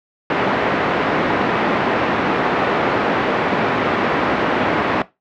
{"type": "band-pass noise", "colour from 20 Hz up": "pink", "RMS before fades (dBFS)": -18, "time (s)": [0.3, 5.02], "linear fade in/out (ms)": 2, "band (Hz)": [240, 1900], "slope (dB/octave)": 12, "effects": ["noise-tail reverb RT60 0.2 s tail -17 dB re dry", "low-pass 4000 Hz 12 dB/octave"]}